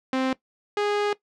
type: tone pair in turn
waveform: sawtooth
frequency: 261.6 / 412.7 Hz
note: C4 / G#4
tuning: 0 / -11 cents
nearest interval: minor sixth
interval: 789 cents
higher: second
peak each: -18 dBFS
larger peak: neither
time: 0.13-0.33 / 0.77-1.13 s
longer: second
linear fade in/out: 2 ms
effects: noise-tail reverb RT60 0.1 s tail -18 dB re dry + low-pass 4000 Hz 12 dB/octave